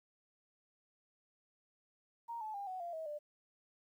sine tone with pitch steps, 932.3 / 864.9 / 802.3 / 744.3 / 690.4 / 640.5 / 594.1 Hz, A#5 / A5 / G5 / F#5 / F5 / E5 / D5, 0 / -30 / +40 / +10 / -20 / -50 / +20 cents, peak -40 dBFS, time 2.28-3.19 s, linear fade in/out 20 ms, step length 130 ms, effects 12-bit

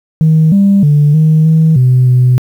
sine tone with pitch steps, 158.2 / 198.5 / 147.1 / 156.7 / 159.7 / 127.2 / 125.8 Hz, D#3 / G3 / D3 / D#3 / D#3 / C3 / B2, +29 / +22 / +3 / +13 / +45 / -48 / +32 cents, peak -3 dBFS, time 0.21-2.38 s, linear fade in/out 0 ms, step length 310 ms, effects tanh soft clip ceiling -1 dBFS + 7-bit

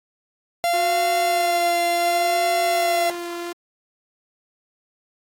45% pulse tone with pitch glide, 690 to 682.9 Hz, F5 to F5, -21 to -39 cents, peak -18 dBFS, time 0.64-3.1 s, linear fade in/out 0 ms, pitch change -18 cents, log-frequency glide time 2.1-2.91 s
sawtooth tone with vibrato, 355.2 Hz, F4, 29 cents sharp, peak -24 dBFS, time 0.73-3.53 s, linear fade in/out 10 ms, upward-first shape sine, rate 0.67 Hz, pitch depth 51 cents each way
effects AAC 64 kbps

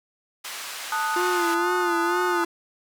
pink band-pass noise, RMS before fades -35 dBFS, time 0.44-1.55 s, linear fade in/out 10 ms, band 1100 to 12000 Hz, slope 12 dB/octave
sine chord, D# diminished, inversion second, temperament equal, 880 / 1244.5 / 1480 Hz, A5 / D#6 / F#6, 0 / 0 / 0 cents, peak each -27 / -27 / -28 dBFS, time 0.92-2.44 s, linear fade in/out 2 ms
45% pulse tone with vibrato, 349.2 Hz, F4, in tune, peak -24 dBFS, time 1.16-2.45 s, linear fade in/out 5 ms, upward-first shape sine, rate 2.1 Hz, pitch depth 59 cents each way
effects none

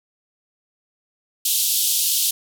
white band-pass noise, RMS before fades -20 dBFS, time 1.45-2.31 s, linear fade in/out 5 ms, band 3000 to 16000 Hz, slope 48 dB/octave, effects none

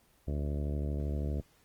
harmonic tone, 72.7 Hz, D2, 17 cents flat, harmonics 1 / 2 / 3 / 4 / 5 / 6 / 7 / 8 / 9, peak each -32 / -38 / -42 / -44 / -46 / -48 / -49 / -50 / -51 dBFS, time 0.27-1.41 s, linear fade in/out 10 ms, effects pink hiss -66 dBFS RMS until 1.64 s + Opus 24 kbps

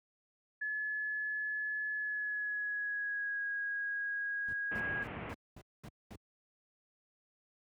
sine tone with pitch glide, 1711 to 1646 Hz, A6 to G#6, -49 to -16 cents, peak -34 dBFS, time 0.61-5.04 s, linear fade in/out 10 ms, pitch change -67 cents, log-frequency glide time 1.92-3.44 s
brown noise bursts, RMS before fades -44 dBFS, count 7, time 4.48-6.157 s, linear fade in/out 2 ms, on 51 ms, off 220 ms
pink low-pass noise, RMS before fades -42 dBFS, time 4.71-5.34 s, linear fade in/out 10 ms, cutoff 2700 Hz, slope 48 dB/octave
effects high-pass 80 Hz 12 dB/octave

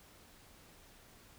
silence, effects pink hiss -60 dBFS RMS until 1.38 s

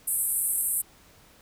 white band-pass noise, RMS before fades -27 dBFS, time 0.07-0.82 s, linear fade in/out 10 ms, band 8200 to 13000 Hz, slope 96 dB/octave, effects pink hiss -56 dBFS RMS until 1.41 s

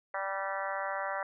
harmonic tone with a mistuned harmonic, 195 Hz, G3, 9 cents flat, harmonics 3 / 4 / 5 / 6 / 7 / 8 / 9 / 10, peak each -38 / -39 / -40 / -41 / -41 / -42 / -43 / -43 dBFS, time 0.14-1.23 s, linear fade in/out 2 ms, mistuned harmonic 8, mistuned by -29 cents, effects none

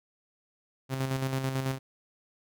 sawtooth tone with tremolo, 132.9 Hz, C3, 27 cents sharp, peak -23 dBFS, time 0.89-1.79 s, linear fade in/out 50 ms, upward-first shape square, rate 9.1 Hz, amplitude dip 45%, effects none

